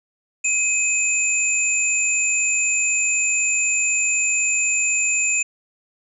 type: tone pair together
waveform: sine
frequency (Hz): 2531 / 7152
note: D#7 / A8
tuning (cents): +29 / +27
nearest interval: octave + tritone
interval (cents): 1798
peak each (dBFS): -20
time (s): 0.44-5.43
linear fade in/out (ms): 10
effects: none